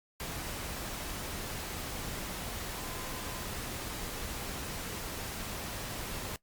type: tone in noise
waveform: sine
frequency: 1024 Hz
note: C6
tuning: 38 cents flat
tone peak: -49 dBFS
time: 2.78-3.45 s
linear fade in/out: 0 ms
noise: pink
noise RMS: -39 dBFS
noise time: 0.2-6.36 s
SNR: -13 dB
effects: noise-tail reverb RT60 0.1 s tail -21 dB re dry + Opus 48 kbps